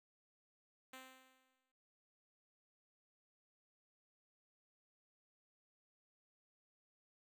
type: tone with exponential decay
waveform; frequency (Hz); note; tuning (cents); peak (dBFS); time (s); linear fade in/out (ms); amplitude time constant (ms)
5% pulse; 260.4; C4; -8; -39; 0.93-1.72; 5; 170
effects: none